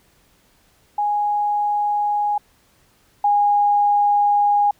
sine tone pair in turn, 828 / 820.9 Hz, G#5 / G#5, -5 / -20 cents, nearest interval unison, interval 15 cents, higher first, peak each -17 / -13 dBFS, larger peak second, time 0.98-2.38 / 3.24-4.71 s, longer second, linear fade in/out 5 ms, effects pink hiss -58 dBFS RMS until 4.79 s

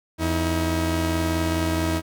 sawtooth tone pair together, 84.6 / 319.4 Hz, E2 / D#4, +45 / +45 cents, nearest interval octave + major seventh, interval 2300 cents, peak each -20 dBFS, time 0.18-2.02 s, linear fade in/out 50 ms, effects none

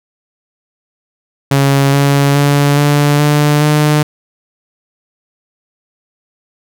sawtooth tone with pitch steps, 138.59 / 140.85 / 143.15 / 145.48 / 147.85 / 150.26 Hz, C#3 / C#3 / D3 / D3 / D3 / D3, 0 / +28 / -44 / -16 / +12 / +40 cents, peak -4 dBFS, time 1.51-4.03 s, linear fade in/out 5 ms, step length 420 ms, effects none

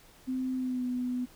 sine tone with pitch glide, 258.2 to 249.1 Hz, C4 to B3, -23 to +15 cents, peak -29 dBFS, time 0.27-1.26 s, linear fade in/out 20 ms, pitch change -62 cents, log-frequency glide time 0.56-0.86 s, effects pink hiss -57 dBFS RMS until 1.35 s

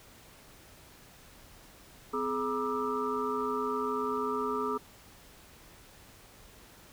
sine tone cluster, 255.8 / 423 / 955 / 1190 / 1309 Hz, C4 / G#4 / A#5 / D6 / E6, -39 / +32 / +42 / +22 / -13 cents, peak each -37 / -33 / -39 / -34 / -39 dBFS, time 2.13-4.78 s, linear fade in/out 10 ms, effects pink hiss -55 dBFS RMS until 6.92 s

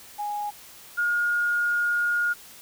sine tone pair in turn, 828 / 1427.5 Hz, G#5 / F6, -5 / +37 cents, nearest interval major sixth, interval 942 cents, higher second, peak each -27 / -21 dBFS, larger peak second, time 0.18-0.51 / 0.97-2.34 s, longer second, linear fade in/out 20 ms, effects white hiss -47 dBFS RMS until 2.61 s

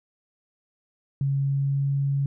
sine tone with pitch glide, 138.2 to 139.24 Hz, C#3 to C#3, -5 to +8 cents, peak -21 dBFS, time 1.21-2.26 s, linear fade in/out 2 ms, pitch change +13 cents, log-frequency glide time 1.38-1.89 s, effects none

